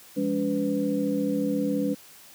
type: tone cluster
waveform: sine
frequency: 171.3 / 205.5 / 284.6 / 498.9 Hz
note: F3 / G#3 / C#4 / B4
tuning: -33 / -18 / +46 / +17 cents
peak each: -35 / -28 / -26 / -30 dBFS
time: 0.16-1.95 s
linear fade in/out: 20 ms
effects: white hiss -50 dBFS RMS until 2.34 s + high-pass 80 Hz 12 dB/octave